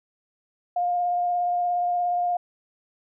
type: tone with vibrato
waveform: sine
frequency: 708 Hz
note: F5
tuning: 23 cents sharp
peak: -21 dBFS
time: 0.76-2.37 s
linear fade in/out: 5 ms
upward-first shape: sine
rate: 17 Hz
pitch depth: 13 cents each way
effects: none